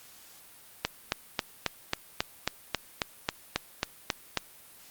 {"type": "click train", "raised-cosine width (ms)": 0.2, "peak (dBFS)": -8, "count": 14, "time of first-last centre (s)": [0.85, 4.373], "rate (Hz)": 3.69, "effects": ["white hiss -53 dBFS RMS until 4.9 s", "Opus 48 kbps"]}